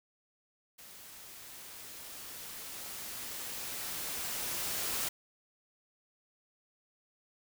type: noise with level ramp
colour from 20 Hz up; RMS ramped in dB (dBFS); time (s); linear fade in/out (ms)
white; -52 to -34; 0.78-5.09; 10
effects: none